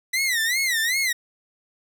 sawtooth tone with vibrato, 1967 Hz, B6, 7 cents flat, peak -17 dBFS, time 0.13-1.13 s, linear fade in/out 10 ms, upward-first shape sine, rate 2.6 Hz, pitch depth 180 cents each way, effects none

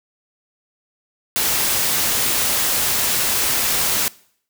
white noise, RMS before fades -19 dBFS, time 1.36-4.08 s, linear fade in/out 0 ms, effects noise-tail reverb RT60 0.6 s tail -22 dB re dry

